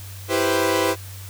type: chord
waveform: sawtooth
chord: C major seventh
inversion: first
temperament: equal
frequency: 329.6 / 392 / 493.9 / 523.3 Hz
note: E4 / G4 / B4 / C5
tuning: 0 / 0 / 0 / 0 cents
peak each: -20 dBFS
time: 0.28-0.96 s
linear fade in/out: 50 ms
effects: added 96 Hz sine -35 dBFS peak until 1.29 s + white hiss -42 dBFS RMS until 1.29 s